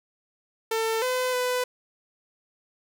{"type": "tone with pitch steps", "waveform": "sawtooth", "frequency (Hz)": [447.8, 507, 499.7], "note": ["A4", "B4", "B4"], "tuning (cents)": [30, 45, 20], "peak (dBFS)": -20, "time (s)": [0.71, 1.64], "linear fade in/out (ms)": 5, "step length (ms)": 310, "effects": []}